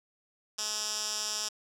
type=tone with band-pass filter; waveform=10% pulse; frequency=212.9 Hz; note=G#3; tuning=43 cents sharp; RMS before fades=-34 dBFS; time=0.58-1.49 s; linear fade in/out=10 ms; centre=6000 Hz; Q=3; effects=none